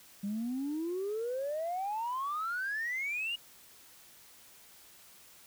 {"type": "exponential sweep", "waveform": "sine", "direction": "up", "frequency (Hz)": [196, 2900], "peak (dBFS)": -31, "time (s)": [0.23, 3.36], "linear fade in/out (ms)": 10, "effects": ["tanh soft clip ceiling -29 dBFS", "white hiss -57 dBFS RMS until 5.46 s"]}